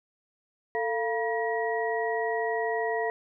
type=tone cluster; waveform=sine; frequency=446 / 693 / 961 / 1905 Hz; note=A4 / F5 / B5 / A#6; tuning=+23 / -14 / -48 / +37 cents; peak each=-29 / -31 / -35 / -33 dBFS; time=0.75-3.1 s; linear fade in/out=0 ms; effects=none